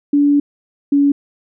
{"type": "tone pair in turn", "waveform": "sine", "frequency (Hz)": [287.7, 283.6], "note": ["D4", "C#4"], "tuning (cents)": [-36, 40], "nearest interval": "unison", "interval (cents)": 24, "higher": "first", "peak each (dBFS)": -9, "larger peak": "neither", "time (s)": [[0.13, 0.4], [0.92, 1.12]], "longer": "first", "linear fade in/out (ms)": 5, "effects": []}